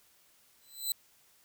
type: tone with exponential growth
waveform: 5% pulse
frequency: 4016 Hz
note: B7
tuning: 28 cents sharp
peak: -20 dBFS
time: 0.61-0.92 s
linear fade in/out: 2 ms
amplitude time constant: 66 ms
effects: white hiss -65 dBFS RMS until 1.44 s